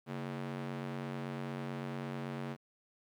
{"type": "ring-modulated tone", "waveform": "sawtooth", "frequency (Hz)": 185, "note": "F#3", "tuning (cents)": 0, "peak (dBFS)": -31, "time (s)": [0.06, 2.57], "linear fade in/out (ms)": 50, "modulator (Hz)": 44.5, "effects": ["low-pass 3000 Hz 12 dB/octave", "11-bit"]}